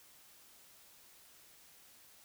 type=silence; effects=white hiss -61 dBFS RMS until 2.24 s